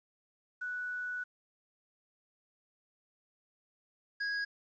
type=tone pair in turn; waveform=sine / square; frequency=1479 / 1650.9 Hz; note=F#6 / G#6; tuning=-1 / -11 cents; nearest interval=major second; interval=190 cents; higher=second; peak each=-35 / -33 dBFS; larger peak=second; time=0.61-1.24 / 4.2-4.45 s; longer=first; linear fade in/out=10 ms; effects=resampled to 16000 Hz + 11-bit